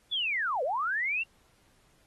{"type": "linear two-way sweep", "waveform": "sine", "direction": "down then up", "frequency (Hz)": [3520, 480, 2789], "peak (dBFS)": -27, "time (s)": [0.11, 1.24], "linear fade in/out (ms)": 20, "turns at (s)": 0.63, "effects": ["pink hiss -66 dBFS RMS until 2.06 s", "AAC 32 kbps"]}